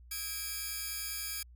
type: tone cluster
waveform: 5% pulse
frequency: 1281 / 1636 / 2335 / 5030 Hz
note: E6 / G#6 / D7 / D#8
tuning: -50 / -26 / -11 / +18 cents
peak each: -37 / -32 / -30 / -36 dBFS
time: 0.11-1.43 s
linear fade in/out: 5 ms
effects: added 60 Hz sine -52 dBFS peak until 1.55 s